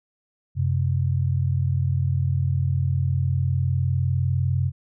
sine tone pair together, 92.6 / 132.48 Hz, F#2 / C3, +2 / +22 cents, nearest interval tritone, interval 620 cents, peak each -22 dBFS, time 0.55-4.72 s, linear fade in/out 50 ms, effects none

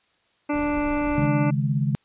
harmonic tone, 293.7 Hz, D4, in tune, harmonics 1 / 2 / 3 / 4 / 5 / 7 / 8 / 9, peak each -23 / -29 / -31 / -35 / -37 / -37 / -40 / -40 dBFS, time 0.49-1.51 s, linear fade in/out 10 ms
brown noise, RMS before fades -35 dBFS, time 0.53-1.27 s, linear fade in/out 10 ms
sine chord, C# suspended second, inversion none, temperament equal, 138.59 / 155.56 / 207.7 Hz, C#3 / D#3 / G#3, 0 / 0 / 0 cents, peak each -22 / -26 / -27 dBFS, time 1.18-1.95 s, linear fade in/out 0 ms
effects white hiss -65 dBFS RMS until 2.04 s + resampled to 8000 Hz

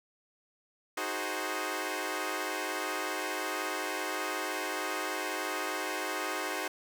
10% pulse chord, Ab dominant seventh, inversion second, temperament equal, 311.1 / 370 / 415.3 / 523.3 Hz, Eb4 / Gb4 / Ab4 / C5, 0 / 0 / 0 / 0 cents, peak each -30 / -29 / -31 / -30 dBFS, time 0.97-6.68 s, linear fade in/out 5 ms, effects none

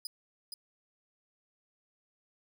sawtooth tone with echo, 4978 Hz, D#8, in tune, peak -33 dBFS, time 0.05-0.07 s, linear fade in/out 2 ms, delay 470 ms, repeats 1, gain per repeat -4 dB, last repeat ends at 0.54 s, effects none

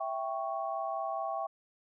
sine chord, C# diminished, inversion first, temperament equal, 659.3 / 784 / 1108.7 Hz, E5 / G5 / C#6, 0 / 0 / 0 cents, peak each -36 / -36 / -38 dBFS, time 0-1.47 s, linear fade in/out 10 ms, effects none

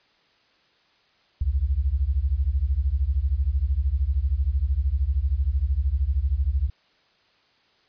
sine beating tone pair, 61.74 / 74.74 Hz, B1 / D2, 0 / +31 cents, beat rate 13 Hz, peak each -23 dBFS, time 1.41-6.7 s, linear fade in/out 5 ms, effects white hiss -62 dBFS RMS until 7.88 s + resampled to 11025 Hz

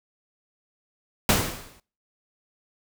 pink noise with exponential decay, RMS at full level -17 dBFS, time 1.29-1.8 s, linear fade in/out 2 ms, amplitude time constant 110 ms, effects noise-tail reverb RT60 0.4 s tail -23 dB re dry

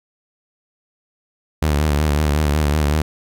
sawtooth tone with vibrato, 74.7 Hz, D2, 30 cents sharp, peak -11 dBFS, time 1.62-3.02 s, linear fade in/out 5 ms, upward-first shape sine, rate 5.4 Hz, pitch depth 74 cents each way, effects none

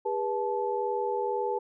sine tone cluster, 403.9 / 485.8 / 869 Hz, G#4 / B4 / A5, -48 / -29 / -22 cents, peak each -31 dBFS, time 0.05-1.59 s, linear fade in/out 10 ms, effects none

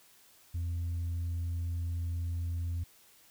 sine tone, 85.3 Hz, F2, 40 cents flat, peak -29 dBFS, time 0.54-2.84 s, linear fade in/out 10 ms, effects tanh soft clip ceiling -30 dBFS + white hiss -61 dBFS RMS until 3.3 s

